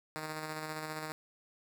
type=tone with tremolo; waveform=5% pulse; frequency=155.56 Hz; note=D#3; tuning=in tune; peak=-26 dBFS; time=0.16-1.12 s; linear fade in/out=0 ms; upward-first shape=square; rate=15 Hz; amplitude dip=30%; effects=none